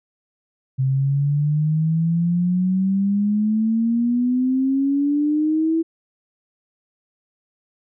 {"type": "exponential sweep", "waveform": "sine", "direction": "up", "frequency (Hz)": [130.81, 329.6], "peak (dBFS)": -16, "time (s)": [0.78, 5.83], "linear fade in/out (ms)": 20, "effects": []}